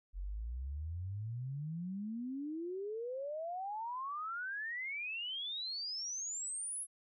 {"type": "exponential sweep", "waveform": "sine", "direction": "up", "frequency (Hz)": [43.65, 11000], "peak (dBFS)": -38, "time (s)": [0.13, 6.87], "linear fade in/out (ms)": 50, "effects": []}